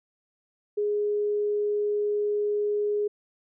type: tone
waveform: sine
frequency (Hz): 415.3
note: G#4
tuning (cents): 0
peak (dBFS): -23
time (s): 0.77-3.08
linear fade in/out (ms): 10
effects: none